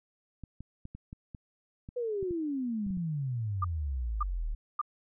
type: clicks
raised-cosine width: 5 ms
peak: -30 dBFS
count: 12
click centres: 0.437 / 0.606 / 0.854 / 0.95 / 1.129 / 1.348 / 1.889 / 2.228 / 2.309 / 2.866 / 2.906 / 2.972 s
type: exponential sweep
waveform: sine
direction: down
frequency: 502 to 35.7 Hz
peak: -30 dBFS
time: 1.96-4.55 s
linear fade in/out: 10 ms
type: tone bursts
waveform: sine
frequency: 1200 Hz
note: D6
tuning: 37 cents sharp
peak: -27 dBFS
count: 3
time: 3.62-4.815 s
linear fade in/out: 5 ms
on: 25 ms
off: 560 ms
effects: none